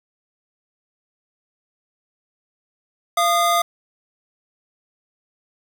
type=tone pair together; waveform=square; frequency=688 / 1227.5 Hz; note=F5 / D#6; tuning=-26 / -24 cents; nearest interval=minor seventh; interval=1002 cents; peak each=-19 dBFS; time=3.17-3.62 s; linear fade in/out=5 ms; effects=7-bit